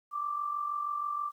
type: tone with amplitude modulation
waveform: sine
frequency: 1174.7 Hz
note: D6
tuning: in tune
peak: -28 dBFS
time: 0.11-1.32 s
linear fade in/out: 50 ms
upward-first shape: sine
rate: 46.3 Hz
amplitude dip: 60%
effects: 11-bit